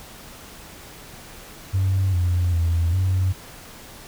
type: tone with pitch steps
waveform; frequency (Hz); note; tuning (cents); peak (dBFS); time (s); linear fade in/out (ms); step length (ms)
sine; 95.5 / 88.3 / 84.1 / 93.3; G2 / F2 / E2 / F#2; -45 / +20 / +35 / +15; -16; 1.73-3.33; 20; 400
effects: tanh soft clip ceiling -14 dBFS + pink hiss -42 dBFS RMS until 4.07 s